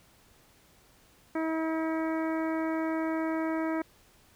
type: harmonic tone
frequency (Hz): 320.9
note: E4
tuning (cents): -46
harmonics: 1 / 2 / 3 / 4 / 5 / 6 / 7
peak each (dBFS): -29 / -35 / -39 / -41 / -43 / -45 / -46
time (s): 1.35-3.82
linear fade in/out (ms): 5
effects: pink hiss -61 dBFS RMS until 4.35 s